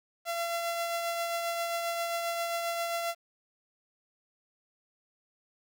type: tone with tremolo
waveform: sawtooth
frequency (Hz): 680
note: F5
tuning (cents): -46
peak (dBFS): -25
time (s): 0.25-3.15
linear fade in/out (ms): 50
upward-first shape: triangle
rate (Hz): 7.5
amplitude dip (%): 35
effects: 10-bit